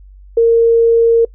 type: tone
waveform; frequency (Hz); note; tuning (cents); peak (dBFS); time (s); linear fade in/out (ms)
sine; 461.2; A#4; -19; -6; 0.37-1.25; 5
effects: noise-tail reverb RT60 0.1 s tail -23 dB re dry + added 48 Hz sine -36 dBFS peak until 1.34 s